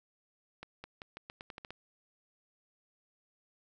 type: accelerating click train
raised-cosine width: 0.3 ms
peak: -28 dBFS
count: 10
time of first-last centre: 0.63-1.706 s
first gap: 210 ms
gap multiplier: 0.85
effects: none